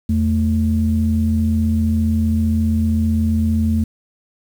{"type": "tone pair together", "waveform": "sine", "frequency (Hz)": [83.2, 221.2], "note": ["E2", "A3"], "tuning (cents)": [17, 9], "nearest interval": "octave + perfect fourth", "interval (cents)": 1692, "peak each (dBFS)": -16, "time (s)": [0.09, 3.84], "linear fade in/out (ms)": 5, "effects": ["tanh soft clip ceiling -6 dBFS", "7-bit"]}